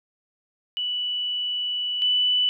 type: tone pair in turn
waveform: sine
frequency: 2960 / 2981 Hz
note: F#7 / F#7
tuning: 0 / +12 cents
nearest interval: unison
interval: 12 cents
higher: second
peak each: -24 / -18 dBFS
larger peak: second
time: 0.77-2.02 / 2.02-2.49 s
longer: first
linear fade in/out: 0 ms
effects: none